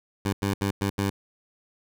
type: tone bursts at uneven times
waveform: 15% pulse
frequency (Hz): 99.1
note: G2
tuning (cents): +19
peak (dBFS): -17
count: 5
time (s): 0.25-0.33 / 0.42-0.54 / 0.61-0.71 / 0.81-0.9 / 0.98-1.1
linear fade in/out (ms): 5
effects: none